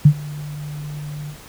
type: tone with ADSR envelope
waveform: sine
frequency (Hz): 148.2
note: D3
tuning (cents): +16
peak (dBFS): -3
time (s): 0.05-1.37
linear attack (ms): 7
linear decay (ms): 73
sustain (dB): -24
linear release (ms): 81
effects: pink hiss -42 dBFS RMS until 1.48 s